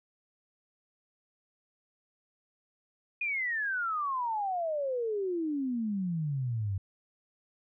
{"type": "exponential sweep", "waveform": "sine", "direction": "down", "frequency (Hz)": [2481, 93.4], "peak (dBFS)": -29, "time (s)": [3.21, 6.78], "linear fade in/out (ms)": 5, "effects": []}